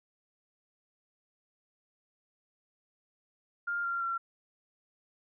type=tone with pitch steps; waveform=sine; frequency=1403 / 1382.9 / 1363.1 Hz; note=F6 / F6 / F6; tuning=+8 / -17 / -42 cents; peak=-30 dBFS; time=3.67-4.18 s; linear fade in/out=10 ms; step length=170 ms; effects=none